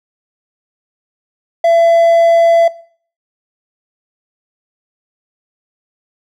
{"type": "tone", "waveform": "triangle", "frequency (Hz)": 672, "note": "E5", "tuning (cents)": 33, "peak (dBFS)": -5, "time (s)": [1.64, 2.68], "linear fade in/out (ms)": 5, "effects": ["noise-tail reverb RT60 0.5 s tail -19 dB re dry"]}